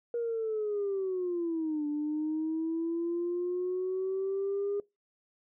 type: linear two-way sweep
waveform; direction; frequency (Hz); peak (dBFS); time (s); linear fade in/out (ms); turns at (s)
sine; down then up; 476 to 293.7 to 407.7; -28; 0.14-4.8; 2; 1.87
effects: noise-tail reverb RT60 0.2 s tail -23 dB re dry + tanh soft clip ceiling -25 dBFS